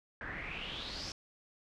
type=noise with low-pass filter sweep; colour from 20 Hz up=pink; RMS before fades=-42 dBFS; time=0.21-1.12 s; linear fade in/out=2 ms; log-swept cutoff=1600 to 5600 Hz; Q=6.7; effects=none